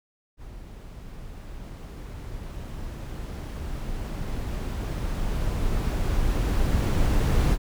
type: noise with level ramp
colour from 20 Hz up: brown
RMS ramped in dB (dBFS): -42 to -20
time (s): 0.37-7.58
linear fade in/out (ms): 50
effects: none